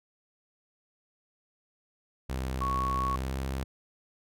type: tone with pitch glide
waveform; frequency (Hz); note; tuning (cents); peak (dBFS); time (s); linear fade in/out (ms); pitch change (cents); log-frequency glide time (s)
sawtooth; 65 to 66.56; C2 to C2; -11 to +30; -27; 2.29-3.64; 10; +41; 3.16-3.36
type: tone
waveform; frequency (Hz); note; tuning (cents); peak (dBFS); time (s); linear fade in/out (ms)
sine; 1108.7; C#6; 0; -28; 2.61-3.16; 5
effects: none